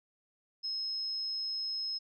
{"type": "tone", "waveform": "sine", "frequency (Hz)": 5160, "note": "E8", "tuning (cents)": -38, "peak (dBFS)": -33, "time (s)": [0.63, 1.99], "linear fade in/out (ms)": 20, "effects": []}